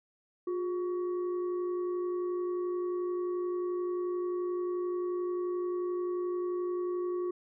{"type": "tone with frequency modulation", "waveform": "sine", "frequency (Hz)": 357.3, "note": "F4", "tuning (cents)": 40, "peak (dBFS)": -30, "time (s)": [0.47, 7.31], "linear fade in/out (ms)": 5, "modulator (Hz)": 766, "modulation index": 0.35, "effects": []}